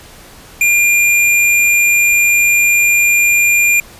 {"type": "tone", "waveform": "square", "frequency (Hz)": 2400, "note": "D7", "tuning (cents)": 37, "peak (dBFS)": -9, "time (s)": [0.61, 3.8], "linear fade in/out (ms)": 2, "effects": ["pink hiss -38 dBFS RMS until 3.99 s", "resampled to 32000 Hz"]}